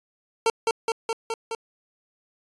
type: tone with echo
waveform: 25% pulse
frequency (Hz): 453.1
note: A#4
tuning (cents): -49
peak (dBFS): -14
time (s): 0.46-0.5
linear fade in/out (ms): 2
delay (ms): 210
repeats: 5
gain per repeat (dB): -2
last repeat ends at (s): 1.55
effects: resampled to 22050 Hz

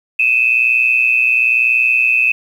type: tone pair together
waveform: sine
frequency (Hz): 2516 / 2637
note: D#7 / E7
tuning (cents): +19 / 0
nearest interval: minor second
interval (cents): 81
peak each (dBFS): -13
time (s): 0.19-2.32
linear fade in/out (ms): 5
effects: 7-bit

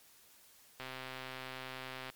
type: click train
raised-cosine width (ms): 0.3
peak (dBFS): -27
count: 170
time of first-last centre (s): 0.8-2.1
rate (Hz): 130
effects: white hiss -62 dBFS RMS until 2.15 s + MP3 96 kbps

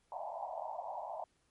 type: band-pass noise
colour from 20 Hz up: pink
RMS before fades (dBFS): -42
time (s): 0.12-1.24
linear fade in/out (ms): 2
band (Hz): 600 to 970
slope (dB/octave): 96
effects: pink hiss -75 dBFS RMS until 1.5 s + MP3 48 kbps

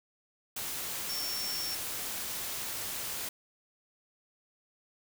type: tone in noise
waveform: sine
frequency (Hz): 5450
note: F8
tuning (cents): -43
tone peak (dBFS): -35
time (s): 1.09-1.75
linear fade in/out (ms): 5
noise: white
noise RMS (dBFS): -37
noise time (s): 0.56-3.29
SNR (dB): -1
effects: none

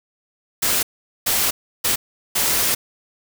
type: noise bursts at uneven times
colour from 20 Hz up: white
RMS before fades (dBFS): -19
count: 4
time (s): 0.62-0.83 / 1.26-1.51 / 1.84-1.96 / 2.35-2.75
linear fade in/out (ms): 10
effects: none

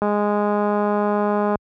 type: click train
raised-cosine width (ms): 1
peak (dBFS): -8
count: 319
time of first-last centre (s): 0.02-1.556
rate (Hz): 207
effects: high-pass 60 Hz 12 dB/octave

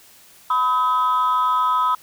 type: tone pair together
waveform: sine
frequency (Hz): 1001 / 1273.6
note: B5 / D#6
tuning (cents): +23 / +40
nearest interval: major third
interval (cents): 417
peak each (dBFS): -17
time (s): 0.5-1.95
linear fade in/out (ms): 5
effects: tanh soft clip ceiling -12 dBFS + white hiss -49 dBFS RMS until 2.02 s

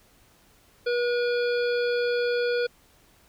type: harmonic tone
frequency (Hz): 483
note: B4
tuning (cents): -39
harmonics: 1 / 3 / 5 / 7 / 9 / 10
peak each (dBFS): -23 / -31 / -38 / -40 / -40 / -44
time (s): 0.86-2.67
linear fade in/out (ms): 10
effects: pink hiss -59 dBFS RMS until 3.28 s

